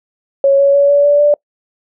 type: tone with pitch steps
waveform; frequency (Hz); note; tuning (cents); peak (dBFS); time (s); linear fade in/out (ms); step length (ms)
sine; 552 / 558.7 / 565.6 / 572.5 / 579.4 / 586.5; C#5 / C#5 / C#5 / D5 / D5 / D5; -7 / +13 / +35 / -44 / -24 / -2; -6; 0.44-1.34; 2; 150
effects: noise-tail reverb RT60 0.1 s tail -26 dB re dry